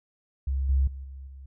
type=tone with level steps; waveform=sine; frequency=67.3 Hz; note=C2; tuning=49 cents sharp; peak=-24 / -19 / -35 / -38 / -41 dBFS; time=0.47-1.46 s; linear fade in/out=5 ms; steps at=0.69 / 0.87 / 1.04 / 1.27 s; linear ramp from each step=5 ms; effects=none